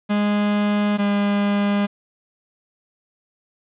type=tone pair in turn; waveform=45% pulse; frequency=206.8 / 203.1 Hz; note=G#3 / G#3; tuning=-7 / -38 cents; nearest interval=unison; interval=31 cents; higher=first; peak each=-17 dBFS; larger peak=neither; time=0.09-0.98 / 0.98-1.87 s; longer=neither; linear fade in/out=20 ms; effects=resampled to 8000 Hz + 8-bit